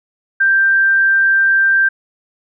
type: tone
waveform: sine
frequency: 1576 Hz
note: G6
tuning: 9 cents sharp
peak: -9 dBFS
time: 0.4-1.89 s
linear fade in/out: 10 ms
effects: none